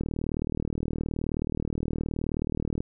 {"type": "click train", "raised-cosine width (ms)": 3, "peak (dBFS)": -16, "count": 110, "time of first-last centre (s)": [0.01, 2.805], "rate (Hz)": 39, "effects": []}